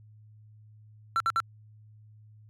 triangle tone bursts, 1350 Hz, E6, 41 cents sharp, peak -21 dBFS, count 3, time 1.16-1.402 s, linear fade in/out 0 ms, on 42 ms, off 58 ms, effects added 107 Hz sine -51 dBFS peak until 2.49 s

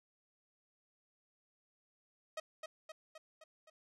sawtooth tone with echo, 631 Hz, D#5, 24 cents sharp, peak -35 dBFS, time 2.37-2.4 s, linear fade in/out 5 ms, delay 260 ms, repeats 5, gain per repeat -4 dB, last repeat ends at 3.7 s, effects low-pass 8000 Hz 12 dB/octave

